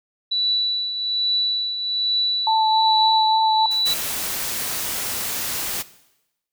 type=tone with tremolo; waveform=sine; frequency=3951 Hz; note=B7; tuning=in tune; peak=-16 dBFS; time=0.31-3.94 s; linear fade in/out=10 ms; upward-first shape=triangle; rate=1.2 Hz; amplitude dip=60%
type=tone with vibrato; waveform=sine; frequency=880 Hz; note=A5; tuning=in tune; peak=-16 dBFS; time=2.47-3.66 s; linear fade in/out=2 ms; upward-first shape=sine; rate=3.5 Hz; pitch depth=14 cents each way
type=noise with exponential decay; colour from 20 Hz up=white; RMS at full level=-35 dBFS; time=3.71-4.15 s; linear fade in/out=2 ms; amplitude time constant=94 ms
type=noise; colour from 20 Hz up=white; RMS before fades=-26 dBFS; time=3.85-5.83 s; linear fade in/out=20 ms
effects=noise-tail reverb RT60 0.9 s tail -17 dB re dry